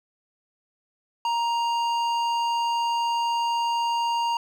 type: tone with hard clipping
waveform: triangle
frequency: 936 Hz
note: A#5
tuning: 7 cents sharp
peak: -24 dBFS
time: 1.25-4.37 s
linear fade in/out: 2 ms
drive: 15 dB
effects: none